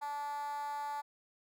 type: tone with high-pass filter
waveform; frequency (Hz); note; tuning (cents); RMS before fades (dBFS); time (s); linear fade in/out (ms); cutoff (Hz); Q
10% pulse; 290; D4; -22; -39; 0.01-1.02; 20; 900; 9.7
effects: none